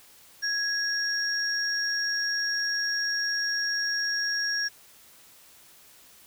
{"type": "tone pair together", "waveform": "sine", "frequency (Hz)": [1661.2, 5583], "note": ["G#6", "F8"], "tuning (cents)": [0, -1], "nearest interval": "octave + major sixth", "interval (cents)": 2099, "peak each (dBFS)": -28, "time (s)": [0.42, 4.69], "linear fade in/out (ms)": 20, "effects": ["white hiss -54 dBFS RMS until 6.26 s"]}